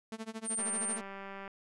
sawtooth tone with tremolo, 222.2 Hz, A3, 17 cents sharp, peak -33 dBFS, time 0.12-1.01 s, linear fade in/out 0 ms, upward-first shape sine, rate 13 Hz, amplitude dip 95%
sine tone, 8900 Hz, C#9, 6 cents sharp, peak -32 dBFS, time 0.44-0.99 s, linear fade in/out 50 ms
click train, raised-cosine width 0.5 ms, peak -30 dBFS, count 175, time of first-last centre 0.59-1.478 s, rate 196 Hz
effects resampled to 24000 Hz

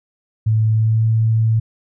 sine tone with pitch glide, 109.8 to 111.78 Hz, A2 to A2, -3 to +28 cents, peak -12 dBFS, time 0.46-1.6 s, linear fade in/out 10 ms, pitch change +31 cents, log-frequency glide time 0.72-1.05 s, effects none

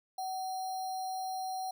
sine tone with sample-and-hold, 751 Hz, F#5, 26 cents sharp, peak -34 dBFS, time 0.18-1.71 s, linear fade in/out 5 ms, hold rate 4900 Hz, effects none

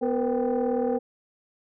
sine tone cluster, 248.3 / 468.9 / 507 / 784 Hz, B3 / A#4 / B4 / G5, +9 / +10 / +45 / 0 cents, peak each -26 / -25 / -27 / -31 dBFS, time 0.01-0.99 s, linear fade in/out 20 ms, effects tanh soft clip ceiling -17 dBFS

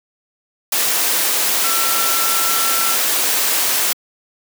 sine tone in noise, 1347 Hz, E6, 37 cents sharp, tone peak -23 dBFS, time 1.64-2.95 s, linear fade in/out 5 ms, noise white, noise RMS -17 dBFS, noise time 0.72-3.93 s, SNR -9 dB, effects high-pass 300 Hz 12 dB/octave

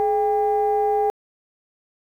sine tone pair together, 423.3 / 799.1 Hz, G#4 / G5, +33 / +33 cents, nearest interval major seventh, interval 1100 cents, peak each -19 dBFS, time 0-1.1 s, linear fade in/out 0 ms, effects tanh soft clip ceiling -11 dBFS + 9-bit

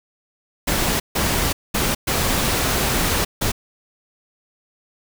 pink noise bursts at uneven times, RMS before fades -20 dBFS, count 5, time 0.67-1 / 1.15-1.53 / 1.74-1.95 / 2.07-3.25 / 3.41-3.52 s, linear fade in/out 10 ms, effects none

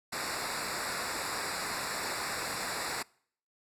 pink noise with comb filter, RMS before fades -35 dBFS, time 0.12-3.03 s, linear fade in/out 10 ms, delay 0.32 ms, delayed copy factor -0.95, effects noise-tail reverb RT60 0.6 s tail -25 dB re dry + low-pass 11000 Hz 12 dB/octave

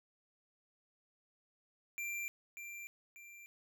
square tone with echo, 2364 Hz, D7, 11 cents sharp, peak -39 dBFS, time 1.98-2.28 s, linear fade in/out 0 ms, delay 590 ms, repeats 2, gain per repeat -7 dB, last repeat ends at 3.46 s, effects none

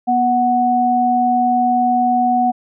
sine tone pair together, 243.6 / 740 Hz, B3 / F#5, -24 / 0 cents, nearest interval octave + perfect fifth, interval 1924 cents, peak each -18 / -13 dBFS, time 0.07-2.52 s, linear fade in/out 20 ms, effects none

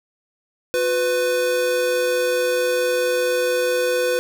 square tone pair together, 360 / 499.1 Hz, F#4 / B4, -47 / +18 cents, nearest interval tritone, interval 565 cents, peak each -27 / -19 dBFS, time 0.74-4.19 s, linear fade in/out 0 ms, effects none

